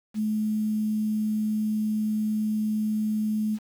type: tone with quantisation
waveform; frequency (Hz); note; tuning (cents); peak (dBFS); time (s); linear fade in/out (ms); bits
sine; 214.6; A3; -43; -23; 0.14-3.59; 50; 8
effects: none